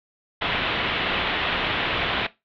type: low-pass noise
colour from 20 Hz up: white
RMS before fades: -25 dBFS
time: 0.41-2.27 s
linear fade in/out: 10 ms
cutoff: 3500 Hz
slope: 48 dB/octave
effects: noise-tail reverb RT60 0.2 s tail -17 dB re dry